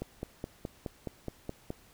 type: click train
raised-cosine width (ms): 2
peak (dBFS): -22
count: 9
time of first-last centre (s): 0.02-1.704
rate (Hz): 4.75
effects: pink hiss -60 dBFS RMS until 1.93 s